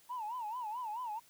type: tone with vibrato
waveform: sine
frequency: 921 Hz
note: A#5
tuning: 21 cents flat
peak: -36 dBFS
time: 0.09-1.2 s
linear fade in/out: 20 ms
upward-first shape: sine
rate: 4.6 Hz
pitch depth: 170 cents each way
effects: tanh soft clip ceiling -33 dBFS + white hiss -64 dBFS RMS until 1.29 s